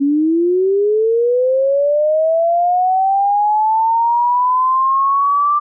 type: linear sweep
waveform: sine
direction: up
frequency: 274.9 to 1183 Hz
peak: -11 dBFS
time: 0-5.6 s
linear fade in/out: 20 ms
effects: none